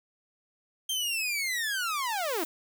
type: linear sweep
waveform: sawtooth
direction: down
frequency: 3184 to 293.7 Hz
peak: -25 dBFS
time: 0.89-2.44 s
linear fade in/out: 5 ms
type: noise with exponential growth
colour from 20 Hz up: violet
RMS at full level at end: -35 dBFS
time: 1.53-2.45 s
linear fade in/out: 2 ms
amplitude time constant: 200 ms
effects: none